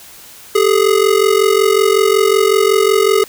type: ring-modulated tone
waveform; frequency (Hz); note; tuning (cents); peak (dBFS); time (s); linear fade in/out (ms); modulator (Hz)
square; 415.3; G#4; 0; -7; 0.55-3.24; 0; 22.7
effects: white hiss -38 dBFS RMS until 3.28 s